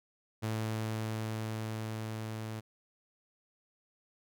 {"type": "tone with level ramp", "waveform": "sawtooth", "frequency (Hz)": 110, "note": "A2", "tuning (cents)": 0, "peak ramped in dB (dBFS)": [-28, -34], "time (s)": [0.42, 2.61], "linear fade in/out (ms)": 20, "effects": []}